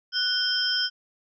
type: tone cluster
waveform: sine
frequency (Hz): 1483 / 3157 / 5070 / 5350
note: F#6 / G7 / D#8 / E8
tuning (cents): +4 / +12 / +32 / +25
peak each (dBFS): -28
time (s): 0.12-0.9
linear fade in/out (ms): 50
effects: none